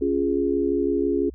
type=chord; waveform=sine; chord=Db major; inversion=none; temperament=equal; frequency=277.2 / 349.2 / 415.3 Hz; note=Db4 / F4 / Ab4; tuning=0 / 0 / 0 cents; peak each=-24 dBFS; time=0.01-1.3 s; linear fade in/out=10 ms; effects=added 64 Hz sine -39 dBFS peak until 1.34 s